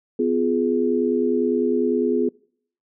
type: chord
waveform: sine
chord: F diminished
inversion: second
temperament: just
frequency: 251.4 / 349.2 / 419.1 Hz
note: Cb4 / F4 / Ab4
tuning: +31 / 0 / +16 cents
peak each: -22 / -23 / -21 dBFS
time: 0.19-2.29 s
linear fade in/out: 5 ms
effects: noise-tail reverb RT60 0.6 s tail -25 dB re dry